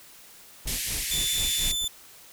brown noise with tremolo, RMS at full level -33 dBFS, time 0.65-1.85 s, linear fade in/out 5 ms, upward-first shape sine, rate 4.2 Hz, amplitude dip 95%
white band-pass noise, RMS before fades -31 dBFS, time 0.67-1.72 s, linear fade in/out 5 ms, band 1800 to 13000 Hz, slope 48 dB/octave
sawtooth tone, 3520 Hz, A7, in tune, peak -23 dBFS, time 1.11-1.88 s, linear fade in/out 5 ms
effects white hiss -50 dBFS RMS until 2.32 s

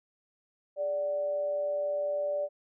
sine tone with amplitude modulation, 584 Hz, D5, 10 cents flat, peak -26 dBFS, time 0.76-2.49 s, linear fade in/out 50 ms, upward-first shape sine, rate 170 Hz, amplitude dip 40%, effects none

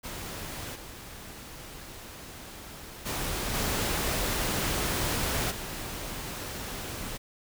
pink noise with level steps, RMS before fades -38 / -44 / -32 / -29 / -37 dBFS, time 0.03-7.18 s, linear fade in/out 20 ms, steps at 0.74 / 3.05 / 3.53 / 5.5 s, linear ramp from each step 20 ms, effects none

